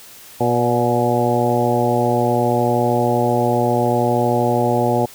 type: harmonic tone with a mistuned harmonic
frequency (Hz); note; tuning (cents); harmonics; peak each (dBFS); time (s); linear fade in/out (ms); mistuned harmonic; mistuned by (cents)
120.7; B2; -39; 1 / 2 / 3 / 4 / 5 / 6 / 7; -22 / -22 / -22 / -22 / -22 / -22 / -22; 0.4-5.06; 10; 5; -37
effects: white hiss -41 dBFS RMS until 5.14 s